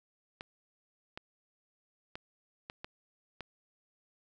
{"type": "clicks", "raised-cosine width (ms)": 0.3, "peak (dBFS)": -25, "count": 6, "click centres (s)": [0.409, 1.175, 2.155, 2.699, 2.845, 3.407], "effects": []}